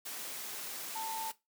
sine tone in noise, 891 Hz, A5, 22 cents sharp, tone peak -37 dBFS, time 0.95-1.31 s, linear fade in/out 10 ms, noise white, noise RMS -42 dBFS, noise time 0.05-1.32 s, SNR +2 dB, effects noise-tail reverb RT60 0.2 s tail -17 dB re dry + high-pass 200 Hz 12 dB/octave

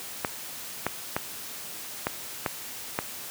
clicks, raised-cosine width 0.5 ms, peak -10 dBFS, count 6, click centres 0.248 / 0.866 / 1.165 / 2.069 / 2.462 / 2.989 s, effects white hiss -39 dBFS RMS until 3.3 s + high-pass 80 Hz 12 dB/octave

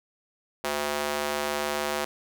square tone with high-pass filter, 73.42 Hz, D2, in tune, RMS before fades -29 dBFS, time 0.64-2.05 s, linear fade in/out 5 ms, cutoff 520 Hz, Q 0.89, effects none

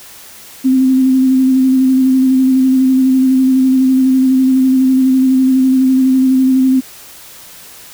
sine tone with vibrato, 261.1 Hz, C4, 3 cents flat, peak -7 dBFS, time 0.64-6.81 s, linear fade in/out 20 ms, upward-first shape square, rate 12 Hz, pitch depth 17 cents each way, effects white hiss -36 dBFS RMS until 7.93 s

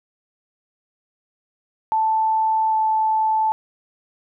sine tone pair in turn, 880 / 875.1 Hz, A5 / A5, 0 / -10 cents, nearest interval unison, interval 10 cents, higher first, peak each -16 dBFS, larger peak neither, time 1.92-2.72 / 2.72-3.52 s, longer neither, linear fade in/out 0 ms, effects none

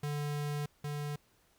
square tone pair in turn, 146.7 / 146.7 Hz, D3 / D3, -2 / -2 cents, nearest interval unison, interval 0 cents, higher neither, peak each -34 / -36 dBFS, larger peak first, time 0.03-0.66 / 0.84-1.16 s, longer first, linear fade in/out 5 ms, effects pink hiss -69 dBFS RMS until 1.58 s

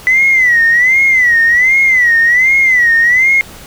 sine tone with vibrato, 1988 Hz, B6, 11 cents sharp, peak -5 dBFS, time 0.07-3.41 s, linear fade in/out 0 ms, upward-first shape sine, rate 1.3 Hz, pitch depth 140 cents each way, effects tanh soft clip ceiling -1 dBFS + pink hiss -34 dBFS RMS until 3.66 s

